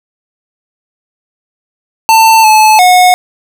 square tone with pitch steps, 892 / 865 / 728 Hz, A5 / A5 / F#5, +23 / -30 / -28 cents, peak -3 dBFS, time 2.09-3.14 s, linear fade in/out 0 ms, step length 350 ms, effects none

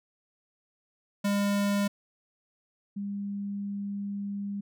square / sine tone pair in turn, 202 / 201.1 Hz, G#3 / G3, -48 / +44 cents, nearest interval unison, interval 8 cents, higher first, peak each -25 / -31 dBFS, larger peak first, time 1.24-1.88 / 2.96-4.61 s, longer second, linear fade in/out 10 ms, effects none

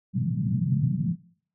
pink band-pass noise, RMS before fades -25 dBFS, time 0.13-1.16 s, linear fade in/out 50 ms, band 120 to 200 Hz, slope 48 dB/octave, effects noise-tail reverb RT60 0.5 s tail -18 dB re dry

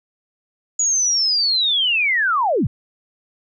sine linear sweep, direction down, 6880 to 74.5 Hz, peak -15 dBFS, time 0.79-2.67 s, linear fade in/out 5 ms, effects none

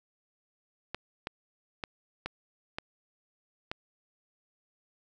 clicks, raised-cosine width 0.3 ms, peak -18 dBFS, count 6, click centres 0.946 / 1.271 / 1.838 / 2.26 / 2.785 / 3.715 s, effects none

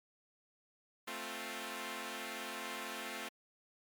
5% pulse chord, F major, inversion first, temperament equal, 220 / 261.6 / 349.2 Hz, A3 / C4 / F4, 0 / 0 / 0 cents, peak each -34 dBFS, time 1.07-3.29 s, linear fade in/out 10 ms, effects MP3 96 kbps

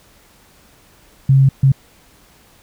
sine tone bursts at uneven times, 135.1 Hz, C#3, 44 cents flat, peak -7 dBFS, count 2, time 1.29-1.49 / 1.63-1.72 s, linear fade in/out 5 ms, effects pink hiss -50 dBFS RMS until 2.62 s

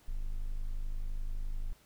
triangle tone, 25.78 Hz, G#0, 12 cents flat, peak -30 dBFS, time 0.08-1.73 s, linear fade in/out 0 ms, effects pink hiss -64 dBFS RMS until 1.85 s

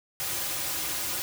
white noise with comb filter, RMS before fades -31 dBFS, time 0.2-1.22 s, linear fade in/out 0 ms, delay 4.5 ms, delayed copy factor -0.75, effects none

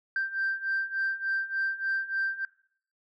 sine beating tone pair, 1568 / 1571.4 Hz, G6 / G6, 0 / +4 cents, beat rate 3.4 Hz, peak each -31 / -28 dBFS, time 0.16-2.45 s, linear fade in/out 2 ms, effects noise-tail reverb RT60 0.6 s tail -21 dB re dry + tanh soft clip ceiling -22 dBFS

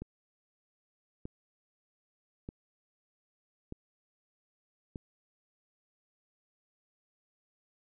click train, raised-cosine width 3 ms, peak -27 dBFS, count 5, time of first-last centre 0.02-4.958 s, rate 0.81 Hz, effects none

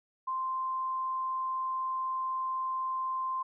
sine tone, 1044 Hz, C6, 4 cents flat, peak -30 dBFS, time 0.27-3.43 s, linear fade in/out 10 ms, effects none

